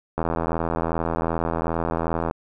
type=click train; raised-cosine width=1 ms; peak=-10 dBFS; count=177; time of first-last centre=0.18-2.311 s; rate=82.6 Hz; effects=none